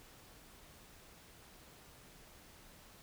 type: silence
effects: pink hiss -59 dBFS RMS until 3.02 s